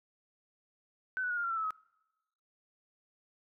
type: tone with pitch steps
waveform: sine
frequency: 1517 / 1479.8 / 1443.5 / 1408.1 / 1373.5 / 1339.8 / 1307 / 1274.9 Hz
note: F#6 / F#6 / F#6 / F6 / F6 / E6 / E6 / D#6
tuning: +43 / 0 / -43 / +14 / -29 / +28 / -15 / +42 cents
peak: -31 dBFS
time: 1.17-1.706 s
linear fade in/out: 0 ms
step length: 67 ms
effects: noise-tail reverb RT60 1.0 s tail -25 dB re dry